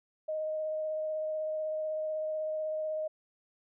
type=tone with vibrato; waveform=sine; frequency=622.3 Hz; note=D#5; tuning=in tune; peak=-31 dBFS; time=0.28-3.08 s; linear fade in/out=10 ms; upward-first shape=sine; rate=16 Hz; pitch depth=10 cents each way; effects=none